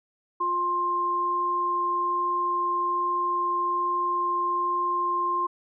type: tone pair together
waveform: sine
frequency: 352.3 / 1055.7 Hz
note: F4 / C6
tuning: +15 / +15 cents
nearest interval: octave + perfect fifth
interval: 1900 cents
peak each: -34 / -23 dBFS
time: 0.4-5.47 s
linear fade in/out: 10 ms
effects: none